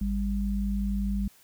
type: tone pair together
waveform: sine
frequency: 52.66 / 198.8 Hz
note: G#1 / G3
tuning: +25 / +25 cents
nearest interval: octave + major seventh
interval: 2300 cents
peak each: -28 dBFS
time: 0.01-1.28 s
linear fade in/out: 5 ms
effects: white hiss -58 dBFS RMS until 1.43 s